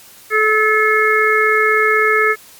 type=harmonic tone; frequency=432 Hz; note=A4; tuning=32 cents flat; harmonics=1 / 3 / 4 / 5; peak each=-16 / -16 / -16 / -16 dBFS; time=0.3-2.36 s; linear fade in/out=50 ms; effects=white hiss -42 dBFS RMS until 2.59 s + MP3 96 kbps